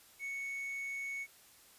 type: tone with quantisation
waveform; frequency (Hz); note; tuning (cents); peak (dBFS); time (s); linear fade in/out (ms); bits
triangle; 2217; C#7; 0; -36; 0.19-1.27; 50; 11
effects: white hiss -61 dBFS RMS until 1.78 s + resampled to 32000 Hz

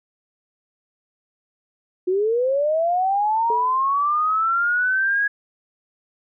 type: linear sweep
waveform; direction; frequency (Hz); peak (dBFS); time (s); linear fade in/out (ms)
sine; up; 355.8 to 1668; -17; 2.07-5.28; 10
type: tone with exponential decay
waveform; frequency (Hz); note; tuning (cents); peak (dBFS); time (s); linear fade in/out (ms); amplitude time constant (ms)
sine; 440; A4; 0; -22; 3.5-3.91; 1; 87
effects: none

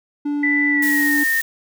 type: tone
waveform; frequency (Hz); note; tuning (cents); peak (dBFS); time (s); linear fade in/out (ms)
triangle; 290.8; D4; -17; -17; 0.25-1.24; 10
type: tone with pitch glide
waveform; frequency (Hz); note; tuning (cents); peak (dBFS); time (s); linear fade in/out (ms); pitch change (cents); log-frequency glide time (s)
sine; 1987 to 1832.6; B6 to A#6; +10 to -30; -16; 0.43-1.41; 5; -140; 0.69-1.17
type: noise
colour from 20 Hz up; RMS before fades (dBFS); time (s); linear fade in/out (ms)
blue; -27; 0.82-1.42; 5
effects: none

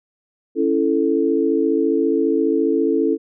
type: chord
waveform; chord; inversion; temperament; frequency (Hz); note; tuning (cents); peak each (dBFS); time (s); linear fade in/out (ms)
sine; A major; first; equal with one note detuned; 277.2 / 331.9 / 440; C#4 / E4 / A4; 0 / +12 / 0; -20 / -19 / -19; 0.55-3.18; 50
effects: none

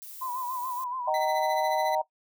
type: noise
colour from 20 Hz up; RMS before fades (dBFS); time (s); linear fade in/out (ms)
violet; -43; 0.02-0.84; 0
type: tone with vibrato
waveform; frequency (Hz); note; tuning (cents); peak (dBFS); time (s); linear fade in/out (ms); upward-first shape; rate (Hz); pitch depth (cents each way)
sine; 1004; B5; +28; -31; 0.21-1.1; 10; sine; 7; 71
type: chord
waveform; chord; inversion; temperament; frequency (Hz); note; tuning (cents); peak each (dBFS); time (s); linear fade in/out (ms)
sine; Eb major; none; equal with one note detuned; 622.3 / 765.6 / 932.3; Eb5 / G5 / Bb5; 0 / -41 / 0; -28; 1.07-2.02; 10
type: tone with tremolo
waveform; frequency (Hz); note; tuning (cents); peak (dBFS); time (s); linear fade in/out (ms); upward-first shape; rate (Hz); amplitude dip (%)
25% pulse; 2000; B6; +21; -30; 1.14-1.95; 2; sine; 14; 60
effects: noise-tail reverb RT60 0.1 s tail -18 dB re dry

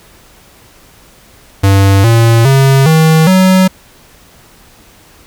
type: tone with pitch steps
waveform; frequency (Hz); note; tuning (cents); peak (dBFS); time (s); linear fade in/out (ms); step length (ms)
square; 98 / 115.2 / 135.43 / 159.2 / 187.15; G2 / A#2 / C#3 / D#3 / F#3; 0 / -20 / -40 / +40 / +20; -5; 1.63-3.68; 10; 410
effects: pink hiss -42 dBFS RMS until 5.26 s

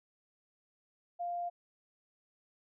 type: tone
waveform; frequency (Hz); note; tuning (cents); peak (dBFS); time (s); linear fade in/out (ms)
sine; 698.5; F5; 0; -34; 1.19-1.5; 20
effects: none

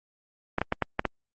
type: clicks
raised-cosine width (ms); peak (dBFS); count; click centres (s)
0.5; -9; 6; 0.584 / 0.616 / 0.724 / 0.823 / 0.994 / 1.053
effects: Opus 32 kbps

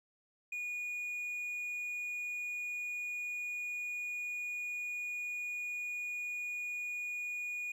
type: tone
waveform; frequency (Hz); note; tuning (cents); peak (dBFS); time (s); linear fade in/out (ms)
triangle; 2451; D#7; -27; -35; 0.52-7.72; 5
effects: none

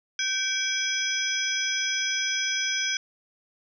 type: tone cluster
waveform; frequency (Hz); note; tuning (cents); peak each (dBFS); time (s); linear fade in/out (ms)
sine; 1549 / 2316 / 3294 / 5100 / 5970; G6 / D7 / G#7 / D#8 / F#8; -21 / -25 / -15 / +42 / +15; -31; 0.19-2.97; 2
effects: none

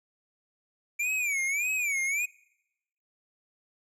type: tone with vibrato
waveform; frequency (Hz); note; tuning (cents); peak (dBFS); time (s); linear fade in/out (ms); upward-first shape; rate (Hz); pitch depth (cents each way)
square; 2331; D7; -14; -27; 0.99-2.26; 10; sine; 1.7; 160
effects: noise-tail reverb RT60 0.9 s tail -25 dB re dry + low-pass 12000 Hz 12 dB/octave

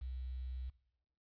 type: tone with quantisation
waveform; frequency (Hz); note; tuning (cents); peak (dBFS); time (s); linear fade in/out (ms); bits
sine; 63.7; C2; -46; -40; 0.01-0.7; 10; 11
effects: noise-tail reverb RT60 0.8 s tail -19 dB re dry + resampled to 11025 Hz

